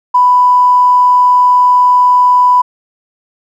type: tone with tanh clipping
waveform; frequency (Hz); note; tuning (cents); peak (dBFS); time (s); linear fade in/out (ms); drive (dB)
triangle; 992; B5; +7; -4; 0.14-2.62; 10; 3
effects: none